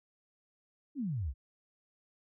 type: exponential sweep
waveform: sine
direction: down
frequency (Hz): 311.1 to 57.2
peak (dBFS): -32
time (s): 0.95-1.34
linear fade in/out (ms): 50
effects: none